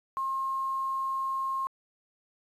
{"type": "tone with quantisation", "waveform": "sine", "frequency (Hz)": 1070, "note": "C6", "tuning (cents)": 38, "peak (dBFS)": -28, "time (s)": [0.17, 1.67], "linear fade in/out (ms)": 0, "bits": 9, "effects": ["resampled to 32000 Hz"]}